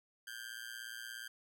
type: tone with amplitude modulation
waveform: sawtooth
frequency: 1581 Hz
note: G6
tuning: 14 cents sharp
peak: -37 dBFS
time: 0.27-1.28 s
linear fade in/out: 5 ms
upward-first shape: sine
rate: 117 Hz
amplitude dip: 90%
effects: none